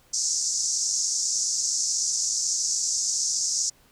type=band-pass noise; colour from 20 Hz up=white; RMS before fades=-26 dBFS; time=0.13-3.7 s; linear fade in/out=10 ms; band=5400 to 7100 Hz; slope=48 dB/octave; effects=pink hiss -59 dBFS RMS until 3.91 s